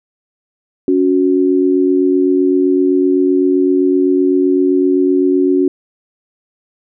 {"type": "tone pair together", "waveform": "sine", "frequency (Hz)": [280.1, 367.9], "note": ["C#4", "F#4"], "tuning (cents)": [18, -10], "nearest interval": "perfect fourth", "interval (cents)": 472, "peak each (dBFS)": [-12, -12], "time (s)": [0.88, 5.68], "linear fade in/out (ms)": 2, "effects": []}